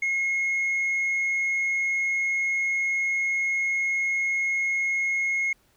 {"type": "tone with tanh clipping", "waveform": "sine", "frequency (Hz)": 2161, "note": "C#7", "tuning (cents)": -45, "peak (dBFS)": -23, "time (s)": [0.02, 5.53], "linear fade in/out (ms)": 5, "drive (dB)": 1, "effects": ["pink hiss -64 dBFS RMS until 5.76 s"]}